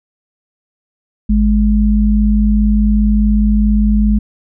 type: tone pair together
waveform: sine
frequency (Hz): 52.42 / 209.7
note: G#1 / G#3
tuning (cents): +17 / +17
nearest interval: 2 octaves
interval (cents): 2400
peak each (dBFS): -11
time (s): 1.29-4.19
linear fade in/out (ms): 10
effects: none